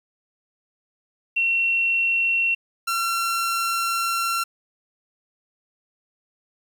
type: tone pair in turn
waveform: sine / sawtooth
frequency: 2723 / 1361.5 Hz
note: F7 / F6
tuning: -44 / -44 cents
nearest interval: octave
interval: 1200 cents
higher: first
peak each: -18 dBFS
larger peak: neither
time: 1.36-2.55 / 2.87-4.44 s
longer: second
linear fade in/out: 10 ms
effects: 9-bit